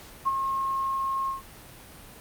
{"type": "tone with ADSR envelope", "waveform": "sine", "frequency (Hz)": 1077, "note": "C6", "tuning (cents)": 50, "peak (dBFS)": -19, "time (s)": [0.25, 1.42], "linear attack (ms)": 26, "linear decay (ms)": 25, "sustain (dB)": -6, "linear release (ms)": 140, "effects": ["pink hiss -47 dBFS RMS until 2.2 s", "Opus 48 kbps"]}